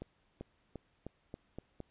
accelerating click train, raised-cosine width 2 ms, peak -29 dBFS, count 7, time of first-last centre 0.02-1.803 s, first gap 390 ms, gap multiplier 0.89, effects pink hiss -73 dBFS RMS until 1.9 s + resampled to 8000 Hz

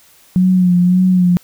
sine tone with vibrato, 181.1 Hz, F#3, 37 cents flat, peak -8 dBFS, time 0.36-1.37 s, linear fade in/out 0 ms, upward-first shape sine, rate 1.8 Hz, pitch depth 41 cents each way, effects white hiss -48 dBFS RMS until 1.43 s

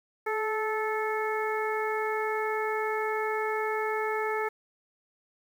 harmonic tone with a mistuned harmonic, 436.4 Hz, A4, 14 cents flat, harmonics 1 / 2 / 3 / 4 / 5, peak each -30 / -33 / -35 / -36 / -37 dBFS, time 0.26-4.49 s, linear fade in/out 10 ms, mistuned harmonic 1, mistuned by -25 cents, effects 9-bit

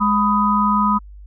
sine tone cluster, 208.5 / 996 / 1250 Hz, G#3 / B5 / D#6, +7 / +14 / +8 cents, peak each -18 dBFS, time 0-0.99 s, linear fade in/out 20 ms, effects added 50 Hz sine -36 dBFS peak until 1.26 s

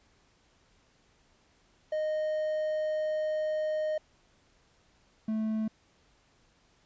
triangle tone pair in turn, 618 / 218.5 Hz, D#5 / A3, -12 / -12 cents, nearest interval octave + tritone, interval 1800 cents, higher first, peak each -26 dBFS, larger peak neither, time 1.92-3.98 / 5.28-5.68 s, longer first, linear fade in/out 5 ms, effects pink hiss -66 dBFS RMS until 6.85 s + resampled to 16000 Hz

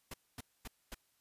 pink noise bursts, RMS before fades -45 dBFS, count 4, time 0.11-0.946 s, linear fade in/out 5 ms, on 29 ms, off 240 ms, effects white hiss -75 dBFS RMS until 1.2 s + resampled to 32000 Hz

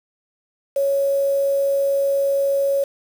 sine tone with quantisation, 554.4 Hz, C#5, in tune, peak -16 dBFS, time 0.76-2.84 s, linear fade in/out 5 ms, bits 6, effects none

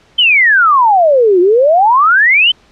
sine exponential two-way sweep, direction down then up, 3136 to 344.6 to 3136 Hz, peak -5 dBFS, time 0.18-2.52 s, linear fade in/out 10 ms, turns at 1.4 s, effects pink hiss -48 dBFS RMS until 2.71 s + low-pass 5000 Hz 12 dB/octave

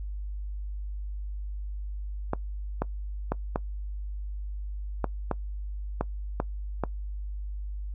clicks, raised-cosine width 1 ms, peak -12 dBFS, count 9, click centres 2.334 / 2.82 / 3.32 / 3.559 / 5.043 / 5.313 / 6.01 / 6.401 / 6.837 s, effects noise-tail reverb RT60 0.1 s tail -21 dB re dry + added 50 Hz sine -32 dBFS peak until 7.94 s

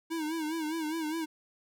square tone with vibrato, 317 Hz, D#4, 32 cents sharp, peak -32 dBFS, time 0.1-1.26 s, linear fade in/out 20 ms, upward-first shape sine, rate 4.9 Hz, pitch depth 83 cents each way, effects none

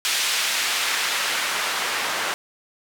white noise with band-pass filter sweep, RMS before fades -24 dBFS, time 0.05-2.34 s, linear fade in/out 0 ms, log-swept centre 2900 to 1100 Hz, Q 0.72, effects none

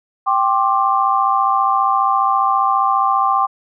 sine chord, G suspended fourth, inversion none, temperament equal with one note detuned, 784 / 1059.9 / 1174.7 Hz, G5 / C6 / D6, 0 / +22 / 0 cents, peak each -17 dBFS, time 0.26-3.47 s, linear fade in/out 20 ms, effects none

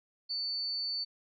sine tone, 4500 Hz, C#8, 25 cents sharp, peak -32 dBFS, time 0.29-1.05 s, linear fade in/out 20 ms, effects none

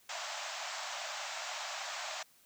pink band-pass noise, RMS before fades -41 dBFS, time 0.09-2.23 s, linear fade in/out 5 ms, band 590 to 7700 Hz, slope 96 dB/octave, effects white hiss -65 dBFS RMS until 2.45 s

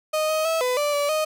35% pulse tone with pitch steps, 620 / 627 / 650 / 501 / 586 / 577 / 621 Hz, D#5 / D#5 / E5 / B4 / D5 / D5 / D#5, -6 / +13 / -24 / +25 / -4 / -31 / -3 cents, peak -19 dBFS, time 0.13-1.25 s, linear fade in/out 10 ms, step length 160 ms, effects none

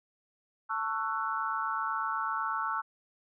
sine chord, F# minor seventh, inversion first, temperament just, 888 / 1110 / 1332 / 1480 Hz, A5 / C#6 / E6 / F#6, +16 / +2 / +18 / 0 cents, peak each -36 / -35 / -33 / -38 dBFS, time 0.69-2.82 s, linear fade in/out 20 ms, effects none

